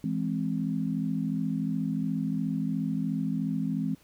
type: chord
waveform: sine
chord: E augmented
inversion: none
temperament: equal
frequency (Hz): 164.81 / 207.7 / 261.6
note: E3 / G#3 / B#3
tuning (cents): 0 / 0 / 0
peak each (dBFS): -31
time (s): 0.04-3.95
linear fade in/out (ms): 2
effects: pink hiss -61 dBFS RMS until 4.03 s